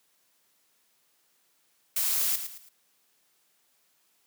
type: noise with echo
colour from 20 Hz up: blue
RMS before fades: -27 dBFS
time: 1.96-2.36 s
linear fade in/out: 5 ms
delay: 110 ms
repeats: 3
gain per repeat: -9 dB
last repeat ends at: 2.69 s
effects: white hiss -69 dBFS RMS until 4.26 s + high-pass 150 Hz 12 dB/octave